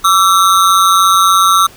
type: ring-modulated tone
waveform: square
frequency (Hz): 1244.5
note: D#6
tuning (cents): 0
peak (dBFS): -4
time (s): 0.04-1.67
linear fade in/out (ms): 10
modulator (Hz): 91.7
effects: pink hiss -39 dBFS RMS until 1.76 s